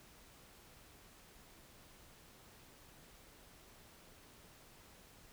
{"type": "silence", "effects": ["pink hiss -61 dBFS RMS until 5.32 s"]}